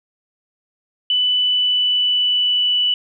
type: tone with pitch glide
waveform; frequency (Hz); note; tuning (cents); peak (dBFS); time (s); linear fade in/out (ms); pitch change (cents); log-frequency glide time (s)
sine; 2987 to 2966; F#7 to F#7; +16 to +4; -14; 1.1-2.94; 2; -12; 1.36-2.77
effects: none